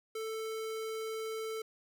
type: tone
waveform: square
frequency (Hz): 441.9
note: A4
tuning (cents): +7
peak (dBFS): -37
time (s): 0.15-1.62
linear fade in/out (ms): 5
effects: none